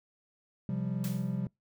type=chord; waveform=triangle; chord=C suspended fourth; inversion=none; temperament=equal; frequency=130.81 / 174.61 / 196 Hz; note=C3 / F3 / G3; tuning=0 / 0 / 0 cents; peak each=-33 dBFS; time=0.69-1.47 s; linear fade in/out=2 ms
type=noise with exponential decay; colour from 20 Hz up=white; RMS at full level=-41 dBFS; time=1.04-1.41 s; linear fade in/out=1 ms; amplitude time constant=80 ms
effects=noise-tail reverb RT60 0.2 s tail -26 dB re dry

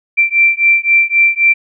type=beating tone pair; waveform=sine; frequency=2349 / 2352.8 Hz; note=D7 / D7; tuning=0 / +3 cents; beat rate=3.8 Hz; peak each=-11 dBFS; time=0.17-1.54 s; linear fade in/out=20 ms; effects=none

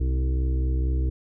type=harmonic tone with a mistuned harmonic; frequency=64.4 Hz; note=C2; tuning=27 cents flat; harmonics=1 / 2 / 4 / 5 / 6 / 7; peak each=-21 / -32 / -41 / -36 / -43 / -43 dBFS; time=0-1.1 s; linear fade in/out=10 ms; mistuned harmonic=4; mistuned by=+16 cents; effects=none

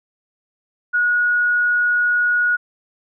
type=tone; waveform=sine; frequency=1453 Hz; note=F#6; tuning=32 cents flat; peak=-14 dBFS; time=0.93-2.57 s; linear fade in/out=20 ms; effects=none

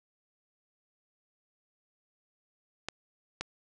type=clicks; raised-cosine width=0.2 ms; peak=-16 dBFS; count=2; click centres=2.886 / 3.41 s; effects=resampled to 24000 Hz + 7-bit

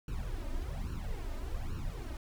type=noise with flanger; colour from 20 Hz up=brown; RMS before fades=-37 dBFS; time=0.08-2.17 s; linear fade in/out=2 ms; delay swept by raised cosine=0.7 to 3.3 ms; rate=1.2 Hz; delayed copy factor=+1; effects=none

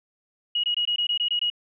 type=tone bursts; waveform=sine; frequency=2897 Hz; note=F#7; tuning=37 cents flat; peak=-21 dBFS; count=9; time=0.55-1.501 s; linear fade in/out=5 ms; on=87 ms; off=21 ms; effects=none

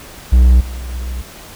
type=tone with level steps; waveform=triangle; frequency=62 Hz; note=B1; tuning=7 cents sharp; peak=-3 / -21 / -18 dBFS; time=0.32-1.22 s; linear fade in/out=10 ms; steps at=0.6 / 0.92 s; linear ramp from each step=10 ms; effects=pink hiss -36 dBFS RMS until 1.55 s

